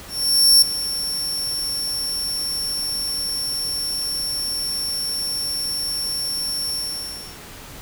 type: tone with ADSR envelope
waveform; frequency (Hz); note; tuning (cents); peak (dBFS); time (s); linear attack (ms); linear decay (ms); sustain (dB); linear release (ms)
sawtooth; 5450; F8; -43; -6; 0.08-7.39; 540; 6; -14; 660
effects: pink hiss -39 dBFS RMS until 7.81 s